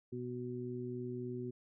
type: harmonic tone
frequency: 123.47 Hz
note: B2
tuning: in tune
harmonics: 1 / 2 / 3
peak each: -44 / -43 / -42 dBFS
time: 0.12-1.51 s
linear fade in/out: 10 ms
effects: none